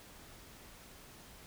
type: silence
effects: pink hiss -55 dBFS RMS until 1.46 s